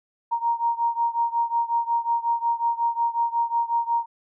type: beating tone pair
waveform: sine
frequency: 932.3 / 937.8 Hz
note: A#5 / A#5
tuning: 0 / +10 cents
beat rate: 5.5 Hz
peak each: -23 / -25 dBFS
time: 0.31-4.06 s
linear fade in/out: 20 ms
effects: none